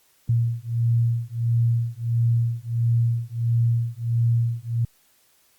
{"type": "beating tone pair", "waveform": "sine", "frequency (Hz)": [116.3, 117.8], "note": ["A#2", "A#2"], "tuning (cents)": [-4, 19], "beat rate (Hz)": 1.5, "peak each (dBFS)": -22, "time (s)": [0.29, 4.85], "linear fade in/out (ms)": 5, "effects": ["white hiss -61 dBFS RMS until 5.58 s", "Opus 48 kbps"]}